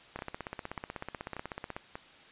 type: two click trains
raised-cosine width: 0.5 ms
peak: -24 / -22 dBFS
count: 4 / 27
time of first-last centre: 0.19-1.955 / 0.16-1.765 s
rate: 1.7 / 16.2 Hz
effects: white hiss -55 dBFS RMS until 2.31 s + resampled to 8000 Hz